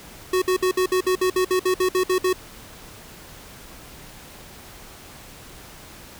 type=tone bursts; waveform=square; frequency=369.5 Hz; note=F#4; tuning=2 cents flat; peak=-18 dBFS; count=14; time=0.33-2.33 s; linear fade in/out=5 ms; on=89 ms; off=58 ms; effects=pink hiss -43 dBFS RMS until 6.19 s